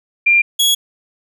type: tone pair in turn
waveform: sine / sawtooth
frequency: 2388 / 3340 Hz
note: D7 / G#7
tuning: +28 / +9 cents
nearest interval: tritone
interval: 581 cents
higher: second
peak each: -8 dBFS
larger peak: neither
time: 0.26-0.42 / 0.59-0.75 s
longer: neither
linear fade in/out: 10 ms
effects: none